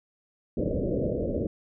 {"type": "low-pass noise", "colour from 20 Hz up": "white", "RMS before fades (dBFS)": -28, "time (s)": [0.57, 1.47], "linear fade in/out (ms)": 2, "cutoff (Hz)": 600, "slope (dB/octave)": 96, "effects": []}